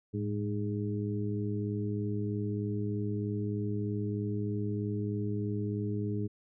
harmonic tone with a mistuned harmonic, 103.2 Hz, G#2, 10 cents flat, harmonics 1 / 2 / 3 / 4, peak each -33 / -36 / -38 / -39 dBFS, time 0.13-6.28 s, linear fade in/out 20 ms, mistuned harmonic 1, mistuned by +73 cents, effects none

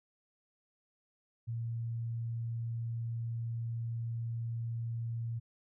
sine tone, 115.8 Hz, A#2, 11 cents flat, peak -34 dBFS, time 1.47-5.4 s, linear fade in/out 20 ms, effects none

